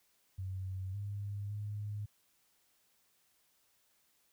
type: tone with pitch steps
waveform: sine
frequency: 94.4 / 101.4 / 104 Hz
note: F#2 / G#2 / G#2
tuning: +35 / -41 / +3 cents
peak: -37 dBFS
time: 0.38-2.06 s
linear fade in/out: 10 ms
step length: 560 ms
effects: white hiss -73 dBFS RMS until 4.32 s